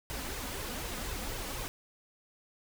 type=noise with flanger; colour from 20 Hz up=pink; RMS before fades=-38 dBFS; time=0.1-1.68 s; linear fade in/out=0 ms; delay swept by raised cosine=1.9 to 4.1 ms; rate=4 Hz; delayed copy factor=+0.6; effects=none